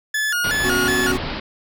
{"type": "tone with vibrato", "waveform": "40% pulse", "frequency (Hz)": 1573, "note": "G6", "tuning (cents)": 6, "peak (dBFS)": -18, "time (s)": [0.14, 1.12], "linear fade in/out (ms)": 5, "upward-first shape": "square", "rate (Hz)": 2.7, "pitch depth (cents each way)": 160}
{"type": "low-pass noise", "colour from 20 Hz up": "pink", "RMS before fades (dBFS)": -27, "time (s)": [0.44, 1.4], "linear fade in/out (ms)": 5, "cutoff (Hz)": 5000, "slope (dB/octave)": 96}
{"type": "chord", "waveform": "square", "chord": "B suspended second", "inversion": "none", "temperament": "equal", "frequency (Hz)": [246.9, 277.2, 370], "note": ["B3", "C#4", "F#4"], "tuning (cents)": [0, 0, 0], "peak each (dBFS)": [-27, -28, -23], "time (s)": [0.63, 1.18], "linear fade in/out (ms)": 20}
{"effects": []}